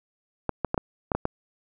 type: clicks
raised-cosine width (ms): 1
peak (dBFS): -10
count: 7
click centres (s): 0.493 / 0.647 / 0.744 / 0.778 / 1.118 / 1.15 / 1.254
effects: none